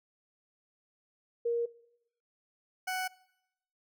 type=tone pair in turn; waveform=sine / 20% pulse; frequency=469.9 / 744.2 Hz; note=A#4 / F#5; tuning=+14 / +10 cents; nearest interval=minor sixth; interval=796 cents; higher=second; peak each=-27 dBFS; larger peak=neither; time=1.45-1.66 / 2.87-3.08 s; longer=neither; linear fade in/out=10 ms; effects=noise-tail reverb RT60 0.8 s tail -21 dB re dry